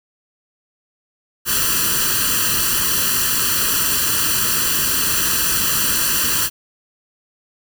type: noise with comb filter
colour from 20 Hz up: white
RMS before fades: -18 dBFS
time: 1.45-6.5 s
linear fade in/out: 50 ms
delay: 0.68 ms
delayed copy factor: +1
effects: none